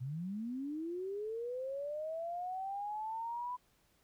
sine linear sweep, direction up, 120 to 1000 Hz, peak -37 dBFS, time 0-3.57 s, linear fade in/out 20 ms, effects pink hiss -72 dBFS RMS until 4.03 s

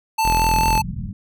square tone with vibrato, 880 Hz, A5, in tune, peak -17 dBFS, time 0.18-0.82 s, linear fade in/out 10 ms, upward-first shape sine, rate 4.6 Hz, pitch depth 15 cents each way
sawtooth tone, 41.89 Hz, E1, 29 cents sharp, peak -16 dBFS, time 0.24-0.8 s, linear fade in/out 20 ms
white low-pass noise, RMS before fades -28 dBFS, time 0.53-1.13 s, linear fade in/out 5 ms, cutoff 200 Hz, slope 48 dB/octave
effects none

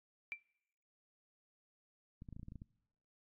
sine tone with exponential decay, 2349 Hz, D7, in tune, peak -35 dBFS, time 0.32-0.4 s, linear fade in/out 0 ms, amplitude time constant 16 ms
clicks, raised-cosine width 5 ms, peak -37 dBFS, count 10, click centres 2.221 / 2.288 / 2.327 / 2.365 / 2.396 / 2.431 / 2.484 / 2.521 / 2.557 / 2.619 s
effects noise-tail reverb RT60 0.9 s tail -24 dB re dry + AAC 48 kbps

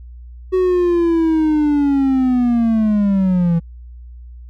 triangle linear sweep, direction down, 374.7 to 164.81 Hz, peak -10 dBFS, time 0.52-3.6 s, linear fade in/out 20 ms, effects added 60 Hz sine -33 dBFS peak until 4.49 s

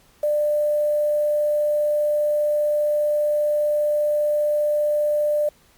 sine tone with quantisation, 595 Hz, D5, 22 cents sharp, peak -17 dBFS, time 0.23-5.49 s, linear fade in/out 5 ms, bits 7, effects pink hiss -56 dBFS RMS until 5.77 s + MP3 96 kbps

